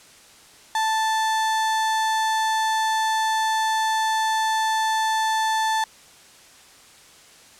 35% pulse tone, 880 Hz, A5, in tune, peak -18 dBFS, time 0.75-5.84 s, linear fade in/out 2 ms, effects white hiss -49 dBFS RMS until 7.59 s + low-pass 9000 Hz 12 dB/octave

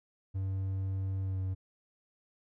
triangle tone with pitch glide, 95.9 to 94.25 Hz, G2 to F#2, -37 to +32 cents, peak -29 dBFS, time 0.34-1.55 s, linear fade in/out 20 ms, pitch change -31 cents, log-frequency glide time 1.23-1.4 s, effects none

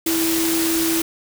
sine tone in noise, 328.7 Hz, E4, 5 cents flat, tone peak -19 dBFS, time 0.06-1.02 s, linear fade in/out 5 ms, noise white, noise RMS -23 dBFS, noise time 0.06-1.02 s, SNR +1 dB, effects none

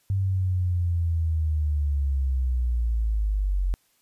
sine linear sweep, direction down, 98 to 44.76 Hz, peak -21 dBFS, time 0.1-3.74 s, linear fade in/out 0 ms, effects white hiss -66 dBFS RMS until 4.01 s + resampled to 32000 Hz

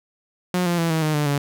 sawtooth tone with pitch steps, 180 / 173.17 / 166.59 / 160.27 / 154.19 / 148.33 / 142.7 Hz, F#3 / F3 / E3 / E3 / D#3 / D3 / D3, -47 / -14 / +19 / -48 / -15 / +18 / -49 cents, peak -15 dBFS, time 0.54-1.38 s, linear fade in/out 2 ms, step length 120 ms, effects none

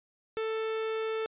45% pulse tone, 442.3 Hz, A4, 9 cents sharp, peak -30 dBFS, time 0.37-1.26 s, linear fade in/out 0 ms, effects resampled to 8000 Hz

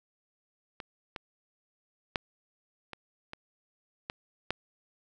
clicks, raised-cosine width 0.3 ms, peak -23 / -21 / -12 / -24 / -24 / -18 / -13 dBFS, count 7, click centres 0.802 / 1.162 / 2.158 / 2.933 / 3.334 / 4.099 / 4.506 s, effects none

